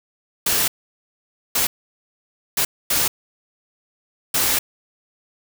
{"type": "noise bursts at uneven times", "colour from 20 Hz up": "white", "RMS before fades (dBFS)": -19, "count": 5, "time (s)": [[0.46, 0.68], [1.55, 1.67], [2.57, 2.65], [2.9, 3.08], [4.34, 4.59]], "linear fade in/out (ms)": 5, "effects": []}